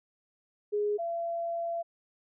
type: tone pair in turn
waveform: sine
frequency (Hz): 415.3 / 677.6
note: G#4 / E5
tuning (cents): 0 / +48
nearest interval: minor sixth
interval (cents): 848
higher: second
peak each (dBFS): -26 / -30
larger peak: first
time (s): 0.72-0.98 / 0.98-1.83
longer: second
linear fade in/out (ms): 20
effects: none